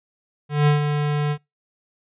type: tone with ADSR envelope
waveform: square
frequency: 147.6 Hz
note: D3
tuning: 9 cents sharp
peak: -13 dBFS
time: 0.49-1.38 s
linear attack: 180 ms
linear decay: 130 ms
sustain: -7 dB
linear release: 66 ms
effects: noise-tail reverb RT60 0.2 s tail -25 dB re dry + resampled to 8000 Hz